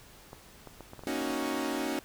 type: clicks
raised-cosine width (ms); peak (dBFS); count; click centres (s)
1; -30; 8; 0.331 / 0.673 / 0.807 / 0.934 / 0.993 / 1.036 / 1.215 / 1.302
type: chord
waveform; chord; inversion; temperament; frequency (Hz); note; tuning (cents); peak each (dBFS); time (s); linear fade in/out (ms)
sawtooth; D# minor seventh; second; equal; 233.1 / 277.2 / 311.1 / 370; A#3 / C#4 / D#4 / F#4; 0 / 0 / 0 / 0; -35 / -30 / -32 / -33; 1.07-1.99; 0
effects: pink hiss -54 dBFS RMS until 2.04 s